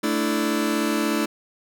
sawtooth chord, A suspended fourth, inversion none, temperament just, 220 / 293.3 / 330 Hz, A3 / D4 / E4, 0 / -2 / +2 cents, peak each -21 dBFS, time 0.03-1.26 s, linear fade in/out 10 ms, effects none

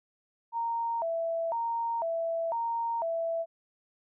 sine tone with vibrato, 784 Hz, G5, in tune, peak -28 dBFS, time 0.52-3.46 s, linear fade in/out 50 ms, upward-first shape square, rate 1 Hz, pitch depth 290 cents each way, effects none

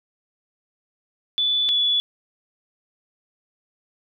sine tone pair in turn, 3473 / 3427 Hz, A7 / A7, -23 / -46 cents, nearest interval unison, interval 23 cents, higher first, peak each -18 / -17 dBFS, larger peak second, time 1.38-1.69 / 1.69-2 s, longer neither, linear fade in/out 0 ms, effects none

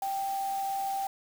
sine tone in noise, 784 Hz, G5, in tune, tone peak -29 dBFS, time 0.02-1.07 s, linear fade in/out 2 ms, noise white, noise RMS -45 dBFS, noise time 0.02-1.07 s, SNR +13 dB, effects none

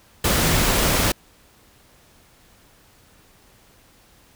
sine tone in noise, 160 Hz, D#3, 49 cents sharp, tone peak -27 dBFS, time 0.42-0.63 s, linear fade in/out 5 ms, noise pink, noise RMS -19 dBFS, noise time 0.24-1.12 s, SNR -11 dB, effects pink hiss -54 dBFS RMS until 4.35 s

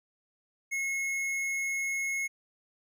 sine tone with tanh clipping, 2173 Hz, C#7, 35 cents flat, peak -31 dBFS, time 0.71-2.28 s, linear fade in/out 20 ms, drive 14 dB, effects none

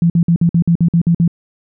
sine tone bursts, 169.3 Hz, E3, 46 cents sharp, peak -8 dBFS, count 10, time 0.02-1.278 s, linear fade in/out 2 ms, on 79 ms, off 52 ms, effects none

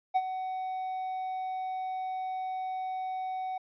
triangle tone with ADSR envelope, 750 Hz, F#5, 23 cents sharp, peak -19 dBFS, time 0.14-3.58 s, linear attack 22 ms, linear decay 46 ms, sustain -11 dB, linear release 6 ms, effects resampled to 11025 Hz

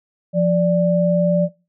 sine tone pair together, 174.61 / 587.3 Hz, F3 / D5, 0 / 0 cents, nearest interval octave + major sixth, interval 2100 cents, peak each -16 dBFS, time 0.33-1.49 s, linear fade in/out 50 ms, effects noise-tail reverb RT60 0.3 s tail -21 dB re dry

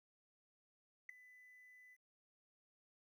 sine tone with ADSR envelope, 2000 Hz, B6, 21 cents sharp, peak -39 dBFS, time 1.09-1.97 s, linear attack 4 ms, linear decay 4 ms, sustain -21 dB, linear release 41 ms, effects tanh soft clip ceiling -40 dBFS + 13-bit

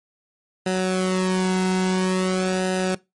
sawtooth tone with flanger, 185.9 Hz, F#3, 8 cents sharp, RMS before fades -21 dBFS, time 0.66-2.95 s, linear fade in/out 5 ms, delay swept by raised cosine 0.9 to 1.69 ms, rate 0.49 Hz, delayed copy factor -0.8, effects noise-tail reverb RT60 0.2 s tail -20 dB re dry + MP3 48 kbps

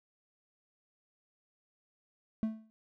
triangle tone with exponential decay, 219.9 Hz, A3, 1 cent flat, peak -24 dBFS, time 2.43-2.7 s, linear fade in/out 0 ms, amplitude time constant 58 ms, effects none

